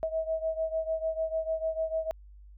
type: beating tone pair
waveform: sine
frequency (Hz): 641 / 647.7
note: E5 / E5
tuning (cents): -49 / -31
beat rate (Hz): 6.7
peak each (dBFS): -30 / -33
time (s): 0.03-2.11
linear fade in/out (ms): 0
effects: added 50 Hz sine -48 dBFS peak until 2.57 s